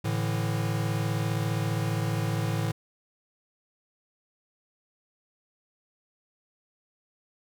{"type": "chord", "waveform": "square", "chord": "A suspended fourth", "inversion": "none", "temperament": "equal with one note detuned", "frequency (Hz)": [110, 145.23, 164.81], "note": ["A2", "D3", "E3"], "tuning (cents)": [0, -19, 0], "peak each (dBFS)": [-29, -33, -33], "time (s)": [0.04, 2.72], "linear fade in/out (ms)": 10, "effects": []}